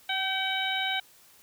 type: harmonic tone with a mistuned harmonic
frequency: 761 Hz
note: F#5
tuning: 48 cents sharp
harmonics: 1 / 2 / 3 / 4 / 5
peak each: -33 / -33 / -33 / -33 / -33 dBFS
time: 0.09-1 s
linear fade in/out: 5 ms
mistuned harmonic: 2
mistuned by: +30 cents
effects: white hiss -57 dBFS RMS until 1.42 s